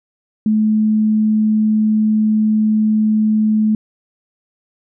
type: tone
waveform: sine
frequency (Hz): 215.6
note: A3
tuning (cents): -35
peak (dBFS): -11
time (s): 0.46-3.75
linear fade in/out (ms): 2
effects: none